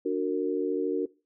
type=chord; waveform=sine; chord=D augmented; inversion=none; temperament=just; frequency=293.7 / 367.1 / 458.9 Hz; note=D4 / F#4 / A#4; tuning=0 / -14 / -27 cents; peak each=-30 / -29 / -29 dBFS; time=0.05-1.06 s; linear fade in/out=10 ms; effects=noise-tail reverb RT60 0.3 s tail -20 dB re dry